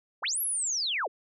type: linear two-way sweep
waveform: sine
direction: up then down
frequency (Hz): 293.7 to 11690 to 293.7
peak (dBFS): -27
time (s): 0.22-1.08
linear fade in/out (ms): 20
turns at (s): 0.41
effects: none